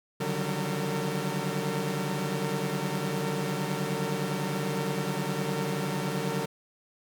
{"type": "tone cluster", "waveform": "sawtooth", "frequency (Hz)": [141.8, 152, 183.6, 193, 454.7], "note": ["C#3", "D#3", "F#3", "G3", "A#4"], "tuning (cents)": [40, -40, -13, -27, -43], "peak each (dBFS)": -31, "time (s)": [0.2, 6.46], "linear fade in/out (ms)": 10, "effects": []}